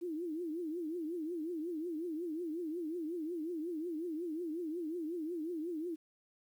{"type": "tone with vibrato", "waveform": "sine", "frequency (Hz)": 329.6, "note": "E4", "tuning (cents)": 0, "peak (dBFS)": -36, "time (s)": [0.01, 5.96], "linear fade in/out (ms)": 20, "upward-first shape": "triangle", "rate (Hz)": 5.5, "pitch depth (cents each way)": 180, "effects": ["11-bit"]}